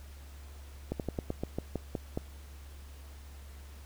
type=slowing click train; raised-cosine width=2 ms; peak=-19 dBFS; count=10; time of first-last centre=0.92-2.175 s; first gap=78 ms; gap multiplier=1.14; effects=added 70 Hz sine -46 dBFS peak until 3.85 s + pink hiss -57 dBFS RMS until 3.85 s

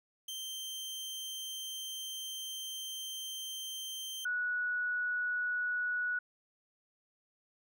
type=tone pair in turn; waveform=sawtooth / sine; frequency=3136 / 1468.1 Hz; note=G7 / F#6; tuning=0 / -14 cents; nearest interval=octave + minor second; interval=1314 cents; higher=first; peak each=-36 / -31 dBFS; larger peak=second; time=0.28-4.25 / 4.25-6.19 s; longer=first; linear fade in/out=5 ms; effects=none

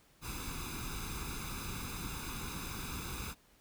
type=noise with comb filter; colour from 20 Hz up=pink; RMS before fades=-41 dBFS; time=0.21-3.35 s; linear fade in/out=50 ms; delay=0.8 ms; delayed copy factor=+0.8; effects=pink hiss -66 dBFS RMS until 3.6 s

